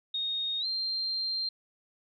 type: tone with pitch glide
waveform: sine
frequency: 3716 to 4171 Hz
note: A#7 to C8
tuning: -6 to -6 cents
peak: -29 dBFS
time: 0.14-1.49 s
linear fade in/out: 5 ms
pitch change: +200 cents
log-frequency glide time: 0.6-0.66 s
effects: none